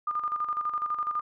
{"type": "tone with tremolo", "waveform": "sine", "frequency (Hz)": 1212, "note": "D#6", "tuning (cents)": -46, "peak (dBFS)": -25, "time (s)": [0.07, 1.21], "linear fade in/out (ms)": 5, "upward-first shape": "square", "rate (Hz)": 12, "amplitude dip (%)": 60, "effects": []}